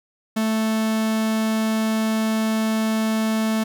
45% pulse tone, 220 Hz, A3, in tune, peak -19 dBFS, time 0.36-3.64 s, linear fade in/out 10 ms, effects none

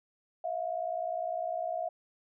sine tone pair together, 650.1 / 710 Hz, E5 / F5, -24 / +28 cents, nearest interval major second, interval 152 cents, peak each -34 / -34 dBFS, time 0.44-1.89 s, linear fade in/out 5 ms, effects none

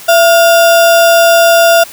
sine tone with sample-and-hold, 673 Hz, E5, 36 cents sharp, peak -3 dBFS, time 0.08-1.84 s, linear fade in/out 10 ms, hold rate 2100 Hz, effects white hiss -31 dBFS RMS until 1.92 s

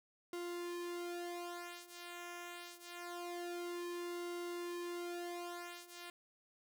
sawtooth tone with flanger, 349.2 Hz, F4, in tune, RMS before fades -45 dBFS, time 0.33-6.1 s, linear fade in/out 2 ms, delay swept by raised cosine 1.2 to 3.1 ms, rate 0.25 Hz, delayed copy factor -0.8, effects none

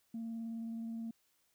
sine tone with vibrato, 227.8 Hz, A#3, 40 cents flat, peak -37 dBFS, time 0.14-1.11 s, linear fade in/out 5 ms, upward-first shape sine, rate 19 Hz, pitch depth 14 cents each way, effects tanh soft clip ceiling -36 dBFS + white hiss -75 dBFS RMS until 1.54 s

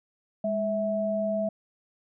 sine tone pair together, 205.7 / 653 Hz, G#3 / E5, -16 / -17 cents, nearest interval octave + minor sixth, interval 1999 cents, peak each -30 / -26 dBFS, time 0.44-1.49 s, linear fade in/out 5 ms, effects none

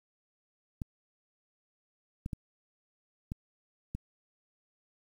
clicks, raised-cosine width 5 ms, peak -23 dBFS, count 5, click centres 0.818 / 2.261 / 2.332 / 3.319 / 3.95 s, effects 9-bit

